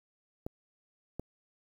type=clicks; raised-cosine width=2 ms; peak=-23 dBFS; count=2; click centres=0.465 / 1.196 s; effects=9-bit